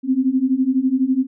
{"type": "beating tone pair", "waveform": "sine", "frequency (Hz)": [254, 266], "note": ["B3", "C4"], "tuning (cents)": [49, 29], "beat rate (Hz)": 12, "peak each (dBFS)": [-19, -17], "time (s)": [0.03, 1.27], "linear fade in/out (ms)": 50, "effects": []}